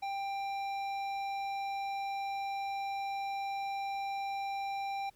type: tone with hard clipping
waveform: sine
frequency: 790 Hz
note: G5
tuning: 13 cents sharp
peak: -36 dBFS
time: 0.02-5.1 s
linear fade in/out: 10 ms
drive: 11 dB
effects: pink hiss -68 dBFS RMS until 5.15 s